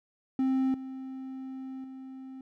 triangle tone with level steps, 263.3 Hz, C4, 11 cents sharp, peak -22 / -35 / -39 dBFS, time 0.39-2.41 s, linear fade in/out 2 ms, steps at 0.74 / 1.84 s, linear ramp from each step 2 ms, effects none

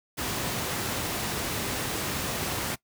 pink noise, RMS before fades -30 dBFS, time 0.17-2.76 s, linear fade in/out 20 ms, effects noise-tail reverb RT60 0.1 s tail -20 dB re dry + high-pass 80 Hz 12 dB/octave

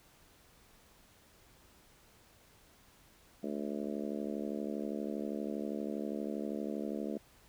harmonic tone, 72.5 Hz, D2, 22 cents flat, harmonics 3 / 4 / 5 / 6 / 7 / 8 / 9, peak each -39 / -41 / -43 / -45 / -46 / -47 / -48 dBFS, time 3.43-7.18 s, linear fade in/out 5 ms, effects pink hiss -63 dBFS RMS until 7.48 s

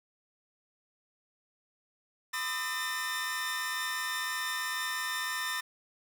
sawtooth tone cluster, 1011 / 1203 / 1285 / 1806 Hz, B5 / D6 / E6 / A6, +40 / +41 / -45 / +45 cents, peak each -36 / -38 / -39 / -30 dBFS, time 2.33-5.61 s, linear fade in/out 10 ms, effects none

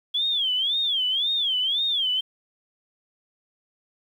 sine tone with vibrato, 3322 Hz, G#7, in tune, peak -21 dBFS, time 0.14-2.21 s, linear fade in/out 10 ms, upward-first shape sine, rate 1.9 Hz, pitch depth 190 cents each way, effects 9-bit

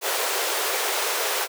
pink high-pass noise, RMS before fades -25 dBFS, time 0.01-1.48 s, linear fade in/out 50 ms, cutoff 390 Hz, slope 48 dB/octave, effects none

